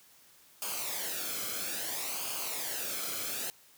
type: noise with flanger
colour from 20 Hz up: white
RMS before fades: -36 dBFS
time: 0.62-3.5 s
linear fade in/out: 0 ms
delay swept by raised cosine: 0.52 to 1.1 ms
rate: 0.6 Hz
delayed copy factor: -0.65
effects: white hiss -60 dBFS RMS until 3.77 s + high-pass 60 Hz 12 dB/octave